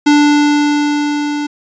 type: tone with level ramp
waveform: square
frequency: 293.7 Hz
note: D4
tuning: in tune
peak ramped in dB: -6 to -17 dBFS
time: 0.06-1.47 s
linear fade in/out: 10 ms
effects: resampled to 16000 Hz